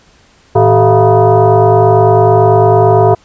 sine tone with frequency modulation, 160 Hz, D#3, 49 cents sharp, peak -4 dBFS, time 0.55-3.15 s, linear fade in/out 10 ms, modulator 271 Hz, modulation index 2.7, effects pink hiss -47 dBFS RMS until 3.24 s + resampled to 16000 Hz

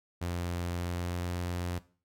sawtooth tone with pitch glide, 87.31 to 88.22 Hz, F2 to F2, 0 to +18 cents, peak -28 dBFS, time 0.21-1.79 s, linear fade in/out 10 ms, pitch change +18 cents, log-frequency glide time 0.7-1.28 s, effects noise-tail reverb RT60 0.4 s tail -18 dB re dry

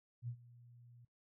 sine tone with ADSR envelope, 120 Hz, B2, 49 cents flat, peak -38 dBFS, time 0.22-1.05 s, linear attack 59 ms, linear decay 78 ms, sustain -20 dB, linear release 4 ms, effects noise-tail reverb RT60 0.2 s tail -23 dB re dry

